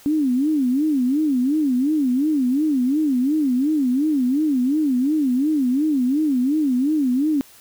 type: tone with vibrato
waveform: sine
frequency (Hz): 277.7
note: C#4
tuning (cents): +3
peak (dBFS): -16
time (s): 0.06-7.41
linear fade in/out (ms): 0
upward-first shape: sine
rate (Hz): 2.8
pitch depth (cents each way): 210
effects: white hiss -48 dBFS RMS until 7.6 s